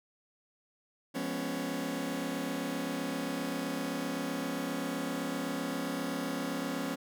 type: chord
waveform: sawtooth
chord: C# dominant seventh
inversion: first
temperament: just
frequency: 173.24 / 207.9 / 249.5 / 277.2 Hz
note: E#3 / G#3 / B3 / C#4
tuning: -14 / +2 / +18 / 0 cents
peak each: -37 / -38 / -34 / -32 dBFS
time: 1.14-6.96 s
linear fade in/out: 20 ms
effects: none